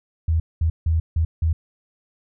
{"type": "tone bursts at uneven times", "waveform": "sine", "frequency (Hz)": 81, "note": "E2", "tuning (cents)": -30, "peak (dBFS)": -16, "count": 5, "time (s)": [[0.28, 0.4], [0.61, 0.7], [0.86, 1], [1.16, 1.25], [1.42, 1.53]], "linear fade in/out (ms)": 5, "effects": []}